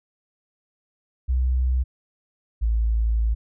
sine tone pair in turn, 63.4 / 55.75 Hz, B1 / A1, +46 / +23 cents, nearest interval major second, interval 223 cents, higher first, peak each -18 / -18 dBFS, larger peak neither, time 1.28-1.84 / 2.61-3.35 s, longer second, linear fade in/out 20 ms, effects none

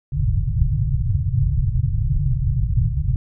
white low-pass noise, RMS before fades -19 dBFS, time 0.12-3.16 s, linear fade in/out 2 ms, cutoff 150 Hz, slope 96 dB/octave, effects none

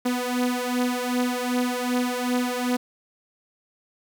sawtooth beating tone pair, 246.9 / 249.5 Hz, B3 / B3, 0 / +18 cents, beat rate 2.6 Hz, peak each -21 / -23 dBFS, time 0.05-2.77 s, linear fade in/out 10 ms, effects 8-bit

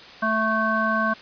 harmonic tone, 220 Hz, A3, in tune, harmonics 1 / 3 / 5 / 7, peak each -26 / -27 / -24 / -24 dBFS, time 0.22-1.14 s, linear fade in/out 10 ms, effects white hiss -43 dBFS RMS until 1.21 s + resampled to 11025 Hz

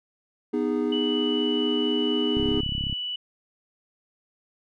triangle chord, G# minor, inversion first, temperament equal with one note detuned, 246.9 / 311.1 / 410.8 Hz, B3 / D#4 / G#4, 0 / 0 / -19 cents, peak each -25 dBFS, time 0.53-2.61 s, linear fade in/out 10 ms
sine tone, 2960 Hz, F#7, in tune, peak -28 dBFS, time 0.92-3.16 s, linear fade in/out 5 ms
click train, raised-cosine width 5 ms, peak -19 dBFS, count 20, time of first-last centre 2.37-2.927 s, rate 34.1 Hz
effects none

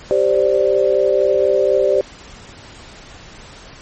sine chord, G suspended fourth, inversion none, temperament equal, 392 / 523.3 / 587.3 Hz, G4 / C5 / D5, 0 / 0 / 0 cents, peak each -16 dBFS, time 0.11-2.01 s, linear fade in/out 0 ms, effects pink hiss -39 dBFS RMS until 3.81 s + MP3 32 kbps

